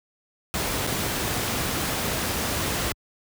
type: noise with dropouts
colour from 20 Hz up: pink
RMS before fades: -26 dBFS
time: 0.54-2.92 s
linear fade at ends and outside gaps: 0 ms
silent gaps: 0.867-0.873 s
effects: high-pass 60 Hz 12 dB/octave